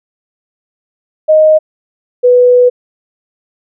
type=tone pair in turn; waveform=sine; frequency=622.3 / 493.9 Hz; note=D#5 / B4; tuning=0 / 0 cents; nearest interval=major third; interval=400 cents; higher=first; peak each=-3 dBFS; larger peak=neither; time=1.28-1.59 / 2.23-2.7 s; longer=second; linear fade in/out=20 ms; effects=none